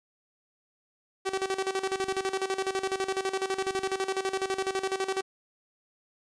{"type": "tone with tremolo", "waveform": "sawtooth", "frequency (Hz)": 383.4, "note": "G4", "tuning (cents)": -38, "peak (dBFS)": -22, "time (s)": [1.25, 5.22], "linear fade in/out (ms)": 20, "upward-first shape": "square", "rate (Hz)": 12, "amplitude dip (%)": 75, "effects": ["resampled to 22050 Hz"]}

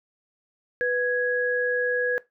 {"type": "tone pair together", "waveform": "sine", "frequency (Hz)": [493.9, 1662.8], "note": ["B4", "G#6"], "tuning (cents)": [0, 2], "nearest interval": "octave + major sixth", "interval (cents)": 2102, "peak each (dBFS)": -24, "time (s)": [0.81, 2.18], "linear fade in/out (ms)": 0, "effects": ["noise-tail reverb RT60 0.2 s tail -19 dB re dry"]}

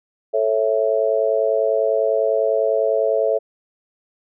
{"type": "chord", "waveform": "sine", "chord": "A major", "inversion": "none", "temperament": "just", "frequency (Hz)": [440, 550, 660], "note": ["A4", "C#5", "E5"], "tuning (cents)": [0, -14, 2], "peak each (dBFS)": -20, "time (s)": [0.33, 3.39], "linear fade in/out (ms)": 20, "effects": []}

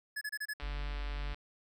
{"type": "tone bursts", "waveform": "square", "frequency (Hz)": 1707, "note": "G#6", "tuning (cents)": 47, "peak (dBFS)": -36, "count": 5, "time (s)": [0.16, 0.537], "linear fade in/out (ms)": 10, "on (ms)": 53, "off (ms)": 28}
{"type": "click train", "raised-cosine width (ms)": 0.3, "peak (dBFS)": -30, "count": 109, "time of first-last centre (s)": [0.6, 1.345], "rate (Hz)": 145}
{"type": "tone", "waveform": "triangle", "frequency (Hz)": 47.66, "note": "G1", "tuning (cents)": -48, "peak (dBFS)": -33, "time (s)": [0.62, 1.34], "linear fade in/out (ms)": 10}
{"effects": []}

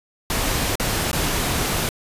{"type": "noise with dropouts", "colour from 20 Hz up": "pink", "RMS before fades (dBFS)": -22, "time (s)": [0.3, 1.89], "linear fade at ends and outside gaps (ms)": 1, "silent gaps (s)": [[0.755, 0.798], [1.115, 1.13]], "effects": ["resampled to 32000 Hz"]}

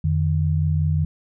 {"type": "tone pair together", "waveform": "sine", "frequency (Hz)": [87.4, 152.8], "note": ["F2", "D#3"], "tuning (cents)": [2, -31], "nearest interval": "minor seventh", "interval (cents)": 967, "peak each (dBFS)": -20, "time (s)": [0.04, 1.05], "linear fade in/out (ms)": 5, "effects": []}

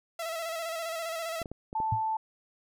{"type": "tone with vibrato", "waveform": "sawtooth", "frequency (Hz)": 660, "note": "E5", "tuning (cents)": 2, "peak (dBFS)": -29, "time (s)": [0.19, 1.43], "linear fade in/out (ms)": 5, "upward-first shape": "square", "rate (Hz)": 15, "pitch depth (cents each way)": 37}
{"type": "clicks", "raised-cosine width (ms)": 2, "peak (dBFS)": -26, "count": 5, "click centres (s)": [1.417, 1.458, 1.516, 1.729, 1.802]}
{"type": "tone", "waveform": "sine", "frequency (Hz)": 880, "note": "A5", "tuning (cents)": 0, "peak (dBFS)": -27, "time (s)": [1.75, 2.17], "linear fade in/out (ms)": 5}
{"type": "tone with exponential decay", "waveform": "sine", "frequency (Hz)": 110.5, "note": "A2", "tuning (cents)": 8, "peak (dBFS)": -23, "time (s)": [1.92, 2.03], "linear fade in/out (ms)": 5, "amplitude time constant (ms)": 22}
{"effects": []}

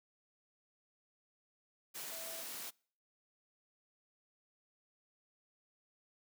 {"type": "tone in noise", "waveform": "sine", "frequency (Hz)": 657, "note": "E5", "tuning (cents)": -6, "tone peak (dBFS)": -50, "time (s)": [2.11, 2.43], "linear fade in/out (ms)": 20, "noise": "white", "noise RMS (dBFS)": -45, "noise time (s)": [1.94, 2.71], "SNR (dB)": -8, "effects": ["noise-tail reverb RT60 0.5 s tail -26 dB re dry", "high-pass 200 Hz 12 dB/octave"]}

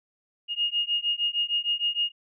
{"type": "beating tone pair", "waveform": "sine", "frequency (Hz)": [2849, 2855.5], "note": ["F7", "F7"], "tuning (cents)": [34, 38], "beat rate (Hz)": 6.5, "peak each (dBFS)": -27, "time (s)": [0.48, 2.12], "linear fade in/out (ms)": 50, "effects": []}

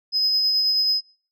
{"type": "tone with tremolo", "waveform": "sine", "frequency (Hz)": 5060, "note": "D#8", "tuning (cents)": 28, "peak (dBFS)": -15, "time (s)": [0.12, 1.01], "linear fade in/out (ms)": 50, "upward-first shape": "sine", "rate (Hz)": 9.3, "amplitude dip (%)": 30, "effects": ["noise-tail reverb RT60 0.5 s tail -25 dB re dry", "tanh soft clip ceiling -14 dBFS"]}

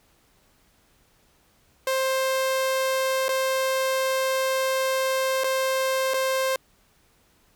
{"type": "tone with dropouts", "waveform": "sawtooth", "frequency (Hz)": 527, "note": "C5", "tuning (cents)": 12, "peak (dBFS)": -18, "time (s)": [1.87, 6.56], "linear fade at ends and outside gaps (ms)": 2, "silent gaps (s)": [[3.283, 3.29], [5.437, 5.442], [6.137, 6.141]], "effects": ["pink hiss -62 dBFS RMS until 7.55 s"]}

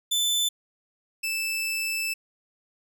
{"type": "tone pair in turn", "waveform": "sawtooth", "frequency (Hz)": [3520, 2637], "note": ["A7", "E7"], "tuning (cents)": [0, 0], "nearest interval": "perfect fourth", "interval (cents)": 500, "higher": "first", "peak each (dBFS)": [-19, -23], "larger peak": "first", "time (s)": [[0.11, 0.49], [1.23, 2.14]], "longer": "second", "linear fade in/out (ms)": 10, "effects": []}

